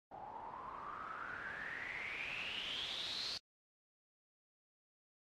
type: noise with low-pass filter sweep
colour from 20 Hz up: white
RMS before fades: -45 dBFS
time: 0.11-3.38 s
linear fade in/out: 10 ms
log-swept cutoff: 770 to 4500 Hz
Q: 9.6
effects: AAC 48 kbps